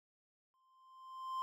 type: tone with exponential growth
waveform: triangle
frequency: 1045 Hz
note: C6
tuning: 2 cents flat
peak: -33 dBFS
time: 0.54-1.42 s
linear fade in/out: 0 ms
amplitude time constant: 190 ms
effects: none